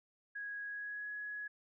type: tone with pitch glide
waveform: sine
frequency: 1656 to 1680.1 Hz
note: G#6 to G#6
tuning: -5 to +20 cents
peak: -40 dBFS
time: 0.35-1.48 s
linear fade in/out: 10 ms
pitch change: +25 cents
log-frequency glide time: 0.65-1.09 s
effects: none